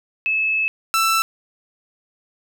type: tone pair in turn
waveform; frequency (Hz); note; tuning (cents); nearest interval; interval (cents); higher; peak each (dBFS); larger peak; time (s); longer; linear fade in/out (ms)
sine / sawtooth; 2600 / 1329.6; E7 / E6; -24 / +15; octave; 1161; first; -17 / -12; second; 0.26-0.68 / 0.94-1.22; first; 0
effects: none